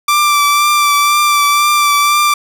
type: tone with vibrato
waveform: sawtooth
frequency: 1173 Hz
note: D6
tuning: 2 cents flat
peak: -5 dBFS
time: 0.08-2.34 s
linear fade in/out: 5 ms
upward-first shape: triangle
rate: 2 Hz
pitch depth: 25 cents each way
effects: none